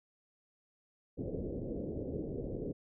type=low-pass noise; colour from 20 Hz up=white; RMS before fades=-39 dBFS; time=1.17-2.73 s; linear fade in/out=20 ms; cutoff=520 Hz; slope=48 dB/octave; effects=none